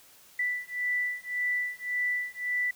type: beating tone pair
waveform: sine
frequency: 1975.5 / 1977.3 Hz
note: B6 / B6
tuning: 0 / +2 cents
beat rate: 1.8 Hz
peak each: -31 dBFS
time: 0.39-2.71 s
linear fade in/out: 5 ms
effects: white hiss -56 dBFS RMS until 2.75 s